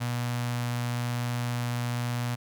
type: tone with notch filter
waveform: sawtooth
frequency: 121 Hz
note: B2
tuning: 35 cents flat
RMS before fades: -30 dBFS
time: 0-2.36 s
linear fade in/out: 20 ms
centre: 390 Hz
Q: 1
effects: none